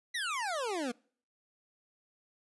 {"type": "exponential sweep", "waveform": "25% pulse", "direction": "down", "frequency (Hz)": [2018, 228.2], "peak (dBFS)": -29, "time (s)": [0.14, 0.92], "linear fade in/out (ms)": 10, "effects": ["noise-tail reverb RT60 0.5 s tail -26 dB re dry", "resampled to 24000 Hz"]}